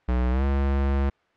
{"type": "tone with pitch glide", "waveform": "square", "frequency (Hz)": [61.8, 68.97], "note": ["B1", "C#2"], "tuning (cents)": [2, -8], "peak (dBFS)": -21, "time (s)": [0.08, 1.1], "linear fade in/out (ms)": 10, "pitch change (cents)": 190, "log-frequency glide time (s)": [0.3, 0.44], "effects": ["white hiss -64 dBFS RMS until 1.36 s", "low-pass 2000 Hz 12 dB/octave"]}